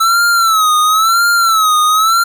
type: tone with vibrato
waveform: square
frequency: 1314 Hz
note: E6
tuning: 6 cents flat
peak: -9 dBFS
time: 0-2.24 s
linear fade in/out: 10 ms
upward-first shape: sine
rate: 0.97 Hz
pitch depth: 110 cents each way
effects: 8-bit